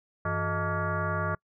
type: tone with frequency modulation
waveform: sine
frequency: 622.3 Hz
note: D#5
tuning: in tune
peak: -26 dBFS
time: 0.25-1.35 s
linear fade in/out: 5 ms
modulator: 263 Hz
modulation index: 3.4
effects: noise-tail reverb RT60 0.1 s tail -26 dB re dry